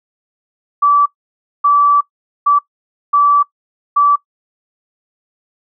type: tone bursts at uneven times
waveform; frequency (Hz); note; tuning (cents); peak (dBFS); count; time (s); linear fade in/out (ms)
sine; 1156; D6; -28; -7; 5; 0.82-1.06 / 1.64-2.01 / 2.46-2.59 / 3.13-3.43 / 3.96-4.16; 10
effects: noise-tail reverb RT60 0.1 s tail -21 dB re dry